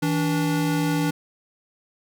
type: tone pair together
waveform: square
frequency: 161.9 / 290.3 Hz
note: E3 / D4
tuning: -31 / -20 cents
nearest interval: minor seventh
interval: 1011 cents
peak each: -24 dBFS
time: 0.02-1.11 s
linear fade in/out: 10 ms
effects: none